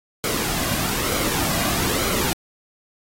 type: noise with flanger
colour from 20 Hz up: pink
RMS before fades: -23 dBFS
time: 0.24-2.33 s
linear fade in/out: 0 ms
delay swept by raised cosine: 1.1 to 2.3 ms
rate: 1.1 Hz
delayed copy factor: -0.5
effects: AAC 48 kbps